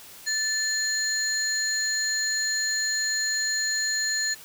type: tone cluster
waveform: sine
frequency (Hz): 1754 / 4191 / 6870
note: A6 / C8 / A8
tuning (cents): -6 / +2 / -42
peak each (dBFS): -28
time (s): 0.26-4.35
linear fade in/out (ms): 20
effects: white hiss -46 dBFS RMS until 4.44 s